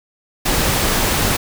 pink noise, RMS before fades -17 dBFS, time 0.45-1.37 s, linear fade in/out 10 ms, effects none

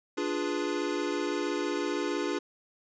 square chord, D diminished seventh, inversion none, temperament equal, 293.7 / 349.2 / 415.3 / 493.9 Hz, D4 / F4 / Ab4 / Cb5, 0 / 0 / 0 / 0 cents, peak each -34 / -34 / -35 / -39 dBFS, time 0.17-2.39 s, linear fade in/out 10 ms, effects resampled to 16000 Hz

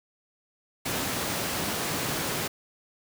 pink high-pass noise, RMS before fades -30 dBFS, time 0.85-2.48 s, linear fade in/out 10 ms, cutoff 120 Hz, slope 12 dB/octave, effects none

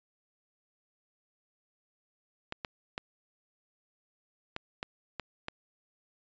clicks, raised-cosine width 0.3 ms, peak -19 dBFS, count 7, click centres 2.524 / 2.648 / 2.979 / 4.564 / 4.829 / 5.197 / 5.484 s, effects resampled to 16000 Hz

